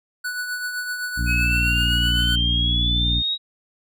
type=tone with tremolo; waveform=square; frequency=1480 Hz; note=F#6; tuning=in tune; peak=-24 dBFS; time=0.24-2.36 s; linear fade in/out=10 ms; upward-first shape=triangle; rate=7.8 Hz; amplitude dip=50%
type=harmonic tone; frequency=59.3 Hz; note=A#1; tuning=30 cents sharp; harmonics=1 / 2 / 3 / 4 / 5; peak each=-21 / -27 / -31 / -33 / -35 dBFS; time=1.16-3.23 s; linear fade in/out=50 ms
type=exponential sweep; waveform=sine; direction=up; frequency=2529 to 3827 Hz; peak=-20 dBFS; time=1.26-3.38 s; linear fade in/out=50 ms
effects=none